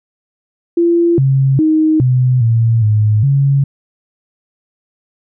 sine tone with pitch steps, 341.2 / 134.9 / 313.1 / 126.7 / 114.6 / 106.7 / 138.8 Hz, F4 / C#3 / D#4 / B2 / A#2 / G#2 / C#3, -40 / -47 / +11 / +45 / -29 / +47 / +3 cents, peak -8 dBFS, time 0.77-3.64 s, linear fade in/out 5 ms, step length 410 ms, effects none

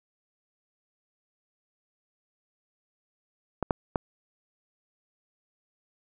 clicks, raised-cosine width 1 ms, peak -13 / -9 / -11 dBFS, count 3, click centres 3.627 / 3.708 / 3.958 s, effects none

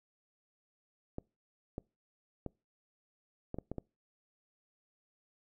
clicks, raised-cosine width 2 ms, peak -25 dBFS, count 7, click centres 1.184 / 1.781 / 2.463 / 3.544 / 3.586 / 3.716 / 3.783 s, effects noise-tail reverb RT60 0.3 s tail -26 dB re dry

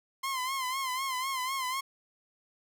sawtooth tone with vibrato, 1046.5 Hz, C6, in tune, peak -27 dBFS, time 0.23-1.81 s, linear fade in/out 10 ms, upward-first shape sine, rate 4 Hz, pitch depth 74 cents each way, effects none

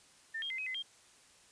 sine tone with pitch steps, 1797 / 3226 / 2071 / 2536 / 2041 / 3201 Hz, A6 / G7 / C7 / D#7 / C7 / G7, +36 / +49 / -18 / +32 / -44 / +36 cents, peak -36 dBFS, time 0.34-0.826 s, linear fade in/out 10 ms, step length 81 ms, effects white hiss -62 dBFS RMS until 1.51 s + resampled to 22050 Hz

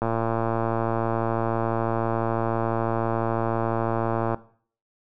click train, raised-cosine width 1 ms, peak -11 dBFS, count 494, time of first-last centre 0.02-4.345 s, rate 114 Hz, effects noise-tail reverb RT60 0.5 s tail -17 dB re dry

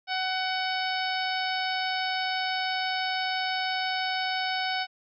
harmonic tone, 749 Hz, F#5, 21 cents sharp, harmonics 1 / 2 / 3 / 4 / 5 / 6 / 7, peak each -30 / -33 / -35 / -36 / -37 / -38 / -38 dBFS, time 0.07-4.87 s, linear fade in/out 50 ms, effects none

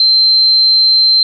sine tone, 4118 Hz, C8, 28 cents flat, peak -6 dBFS, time 0-1.23 s, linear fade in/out 2 ms, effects none

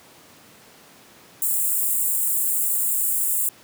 white high-pass noise, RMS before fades -22 dBFS, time 1.42-3.49 s, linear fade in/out 2 ms, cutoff 7300 Hz, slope 96 dB/octave, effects pink hiss -49 dBFS RMS until 3.63 s + high-pass 150 Hz 12 dB/octave

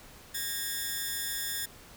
5% pulse ring-modulated tone, 1743 Hz, A6, 17 cents flat, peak -18 dBFS, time 0.34-1.66 s, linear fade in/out 10 ms, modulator 113 Hz, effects pink hiss -52 dBFS RMS until 1.96 s

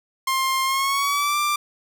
sawtooth tone with pitch glide, 1059 to 1181.8 Hz, C6 to D6, +21 to +10 cents, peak -16 dBFS, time 0.27-1.56 s, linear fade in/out 5 ms, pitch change +189 cents, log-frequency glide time 0.64-1.38 s, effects none

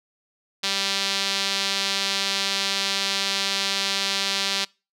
sawtooth tone with band-pass filter, 196 Hz, G3, in tune, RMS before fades -25 dBFS, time 0.63-4.65 s, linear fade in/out 10 ms, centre 4100 Hz, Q 2, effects noise-tail reverb RT60 0.3 s tail -25 dB re dry

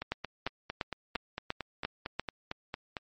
two click trains, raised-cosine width 0.3 ms, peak -19 / -15 dBFS, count 14 / 7, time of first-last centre 0.02-2.968 / 0.12-2.196 s, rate 4.41 / 2.89 Hz, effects MP3 32 kbps

